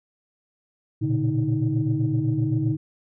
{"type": "tone cluster", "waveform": "sine", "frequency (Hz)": [115.4, 123.2, 144.3, 314.6], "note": ["A#2", "B2", "D3", "D#4"], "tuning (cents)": [-17, -4, -30, 19], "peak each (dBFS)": -25, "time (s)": [1.01, 2.77], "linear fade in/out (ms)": 20, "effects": ["tanh soft clip ceiling -12 dBFS"]}